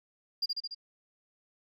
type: tone with echo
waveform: sine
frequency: 4813 Hz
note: D8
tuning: 42 cents sharp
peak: -25 dBFS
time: 0.42-0.46 s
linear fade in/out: 10 ms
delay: 72 ms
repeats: 4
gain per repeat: -3 dB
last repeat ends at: 0.748 s
effects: tanh soft clip ceiling -25 dBFS